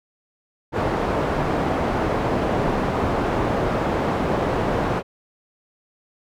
white low-pass noise, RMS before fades -22 dBFS, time 0.72-5.03 s, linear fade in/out 50 ms, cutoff 730 Hz, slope 12 dB/octave, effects none

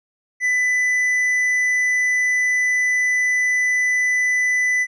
sine tone with tanh clipping, 1996 Hz, B6, 18 cents sharp, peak -17 dBFS, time 0.4-4.87 s, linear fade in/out 50 ms, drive 6 dB, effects none

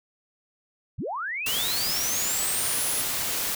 sine linear sweep, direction up, 58.27 to 11175 Hz, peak -28 dBFS, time 0.98-3.02 s, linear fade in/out 10 ms
white noise, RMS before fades -28 dBFS, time 1.46-3.55 s, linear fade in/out 5 ms
clicks, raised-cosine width 2 ms, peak -27 / -27 dBFS, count 2, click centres 1.895 / 2.223 s
effects none

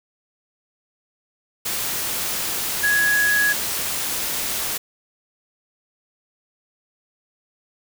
sine tone in noise, 1671 Hz, G#6, 10 cents sharp, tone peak -16 dBFS, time 2.83-3.53 s, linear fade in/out 10 ms, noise white, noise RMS -25 dBFS, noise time 1.65-4.78 s, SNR +6 dB, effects none

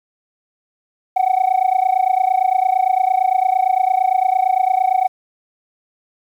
sine tone with amplitude modulation, 750 Hz, F#5, 23 cents sharp, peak -7 dBFS, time 1.16-5.08 s, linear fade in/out 10 ms, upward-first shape sine, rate 28.8 Hz, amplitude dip 95%, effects tanh soft clip ceiling -9 dBFS + 8-bit

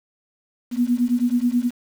sine beating tone pair, 238.5 / 247.8 Hz, A#3 / B3, +40 / +6 cents, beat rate 9.3 Hz, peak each -20 dBFS, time 0.71-1.71 s, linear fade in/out 50 ms, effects 7-bit

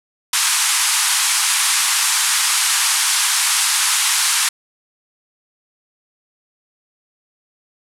white band-pass noise, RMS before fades -17 dBFS, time 0.33-4.49 s, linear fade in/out 5 ms, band 870 to 11000 Hz, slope 48 dB/octave, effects none

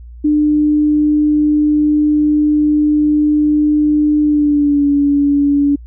sine tone with pitch glide, 299.6 to 285.4 Hz, D4 to D4, +35 to -49 cents, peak -9 dBFS, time 0.24-5.76 s, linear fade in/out 10 ms, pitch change -84 cents, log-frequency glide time 4.22-4.86 s, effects added 59 Hz sine -31 dBFS peak until 5.86 s

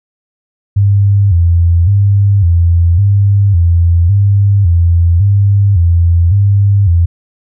sine tone with vibrato, 92.5 Hz, F#2, in tune, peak -5 dBFS, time 0.76-7.06 s, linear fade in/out 10 ms, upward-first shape square, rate 0.9 Hz, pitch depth 140 cents each way, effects none

